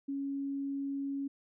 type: tone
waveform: sine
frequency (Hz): 277.2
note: C#4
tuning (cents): 0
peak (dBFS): -33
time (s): 0.08-1.28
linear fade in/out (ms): 10
effects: none